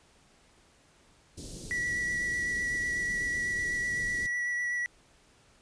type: band-stop noise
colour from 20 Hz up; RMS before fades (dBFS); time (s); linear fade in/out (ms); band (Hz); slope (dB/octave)
pink; -42; 1.37-4.27; 10; 460 to 4200; 24
type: tone with vibrato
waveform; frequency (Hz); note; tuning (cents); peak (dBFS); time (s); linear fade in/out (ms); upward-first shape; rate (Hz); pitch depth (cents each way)
triangle; 1944; B6; -28; -27; 1.71-4.86; 0; sine; 8; 12
effects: pink hiss -62 dBFS RMS until 5.61 s + resampled to 22050 Hz